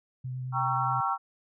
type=tone with vibrato; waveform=sine; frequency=127.9 Hz; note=C3; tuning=39 cents flat; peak=-32 dBFS; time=0.24-1.01 s; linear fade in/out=10 ms; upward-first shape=triangle; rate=9.2 Hz; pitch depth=18 cents each way
type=chord; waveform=sine; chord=G diminished seventh; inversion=none; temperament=equal with one note detuned; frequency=784 / 932.3 / 1108.7 / 1343.9 Hz; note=G5 / Bb5 / Db6 / Fb6; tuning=0 / 0 / 0 / +33 cents; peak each=-31 / -32 / -31 / -30 dBFS; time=0.52-1.18 s; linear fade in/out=50 ms
effects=none